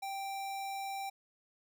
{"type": "tone", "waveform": "square", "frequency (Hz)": 784, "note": "G5", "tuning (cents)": 0, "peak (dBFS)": -38, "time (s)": [0.02, 1.1], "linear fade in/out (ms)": 10, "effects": []}